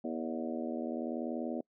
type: harmonic tone with a mistuned harmonic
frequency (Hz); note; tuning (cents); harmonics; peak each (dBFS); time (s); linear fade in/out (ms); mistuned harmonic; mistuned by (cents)
80.6; E2; -38; 3 / 4 / 5 / 6 / 7 / 8 / 9; -37 / -40 / -44 / -47 / -43 / -44 / -48; 0.04-1.61; 5; 8; -56
effects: noise-tail reverb RT60 0.1 s tail -26 dB re dry